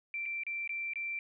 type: tone with dropouts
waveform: sine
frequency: 2349 Hz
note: D7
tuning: in tune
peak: -34 dBFS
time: 0.14-1.19 s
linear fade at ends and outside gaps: 1 ms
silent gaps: 0.256-0.26 / 0.435-0.466 / 0.676-0.693 / 0.935-0.957 s
effects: none